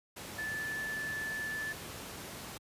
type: tone in noise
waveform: sine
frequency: 1745 Hz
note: A6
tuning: 15 cents flat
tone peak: -35 dBFS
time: 0.38-1.73 s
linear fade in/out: 10 ms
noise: pink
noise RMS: -44 dBFS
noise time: 0.16-2.58 s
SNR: +6 dB
effects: high-pass 80 Hz 12 dB/octave + resampled to 32000 Hz